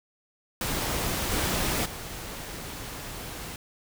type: noise with level steps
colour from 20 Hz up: pink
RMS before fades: -29 / -27 / -38 dBFS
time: 0.61-3.56 s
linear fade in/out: 2 ms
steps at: 1.31 / 1.85 s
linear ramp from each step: 10 ms
effects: none